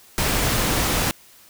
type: noise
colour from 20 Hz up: pink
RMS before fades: -21 dBFS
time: 0.18-1.11 s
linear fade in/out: 0 ms
effects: white hiss -50 dBFS RMS until 1.49 s